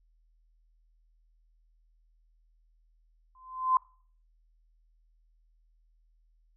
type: tone with exponential growth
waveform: sine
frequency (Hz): 1032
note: C6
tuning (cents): -24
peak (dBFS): -18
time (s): 3.35-3.77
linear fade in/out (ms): 2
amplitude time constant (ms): 91
effects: noise-tail reverb RT60 0.5 s tail -24 dB re dry + added 40 Hz sine -63 dBFS peak until 6.56 s